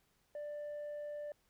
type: tone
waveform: sine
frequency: 590 Hz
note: D5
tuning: 8 cents sharp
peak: -38 dBFS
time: 0.35-1.32 s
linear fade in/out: 2 ms
effects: tanh soft clip ceiling -40 dBFS + pink hiss -75 dBFS RMS until 1.49 s